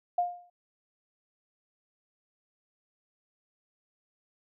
sine tone with exponential decay, 707 Hz, F5, 21 cents sharp, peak -21 dBFS, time 0.18-0.5 s, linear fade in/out 5 ms, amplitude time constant 68 ms, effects none

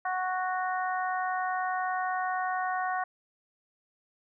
harmonic tone, 369.6 Hz, F#4, 2 cents flat, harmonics 2 / 3 / 4 / 5, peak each -30 / -34 / -36 / -38 dBFS, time 0.05-3.04 s, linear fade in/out 5 ms, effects none

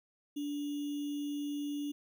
sine tone with sample-and-hold, 290 Hz, D4, 22 cents flat, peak -34 dBFS, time 0.36-1.92 s, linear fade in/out 10 ms, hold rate 3150 Hz, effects none

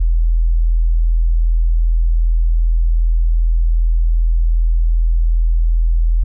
sine tone, 41.29 Hz, E1, 4 cents sharp, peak -10 dBFS, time 0-6.24 s, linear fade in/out 10 ms, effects none

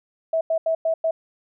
sine tone bursts at uneven times, 650 Hz, E5, 24 cents flat, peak -18 dBFS, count 5, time 0.33-0.41 / 0.5-0.58 / 0.66-0.75 / 0.85-0.94 / 1.04-1.11 s, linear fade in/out 5 ms, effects none

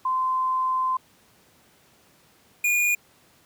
sine / square tone pair in turn, 1034 / 2436 Hz, C6 / D#7, -21 / -37 cents, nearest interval octave + minor third, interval 1484 cents, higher second, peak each -21 / -20 dBFS, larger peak second, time 0.05-0.97 / 2.64-2.95 s, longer first, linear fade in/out 5 ms, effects pink hiss -58 dBFS RMS until 3.45 s + high-pass 100 Hz 12 dB/octave

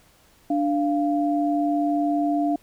sine tone pair together, 293.7 / 693.1 Hz, D4 / F5, 0 / -13 cents, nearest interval octave + minor third, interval 1487 cents, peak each -21 / -24 dBFS, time 0.5-2.56 s, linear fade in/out 5 ms, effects pink hiss -57 dBFS RMS until 2.62 s

